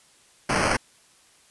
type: noise with sample-and-hold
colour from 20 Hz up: violet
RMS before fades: -22 dBFS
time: 0.49-0.77 s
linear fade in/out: 10 ms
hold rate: 3675 Hz
effects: white hiss -57 dBFS RMS until 1.5 s + resampled to 24000 Hz